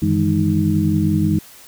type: tone cluster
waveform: sine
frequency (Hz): 94.1 / 150.1 / 160.7 / 206.3 / 312.5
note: F#2 / D3 / E3 / G#3 / D#4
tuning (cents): +30 / +38 / -44 / -11 / +8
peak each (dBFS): -21 / -27 / -19 / -19 / -20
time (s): 0.02-1.39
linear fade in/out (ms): 5
effects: white hiss -43 dBFS RMS until 1.67 s